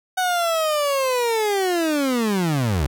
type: linear sweep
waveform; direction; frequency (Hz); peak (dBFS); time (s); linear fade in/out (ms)
30% pulse; down; 748 to 63.8; -16; 0.17-2.87; 10
effects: none